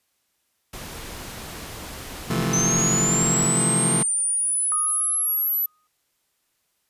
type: noise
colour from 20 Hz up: pink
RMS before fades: -36 dBFS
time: 0.73-3.47 s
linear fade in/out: 5 ms
type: chord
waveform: sawtooth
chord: F major seventh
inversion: second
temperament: just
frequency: 130.96 / 163.7 / 174.61 / 218.3 Hz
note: C3 / E3 / F3 / A3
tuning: +2 / -12 / 0 / -13 cents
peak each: -23 dBFS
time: 2.3-4.03 s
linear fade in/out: 5 ms
type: linear sweep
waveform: sine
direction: up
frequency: 6110 to 12000 Hz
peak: -20 dBFS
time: 2.53-5.66 s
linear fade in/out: 5 ms
type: tone with exponential decay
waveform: sine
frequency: 1243 Hz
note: D#6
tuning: 2 cents flat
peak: -26 dBFS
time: 4.72-5.87 s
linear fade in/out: 0 ms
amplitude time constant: 250 ms
effects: white hiss -71 dBFS RMS until 6.89 s + resampled to 32000 Hz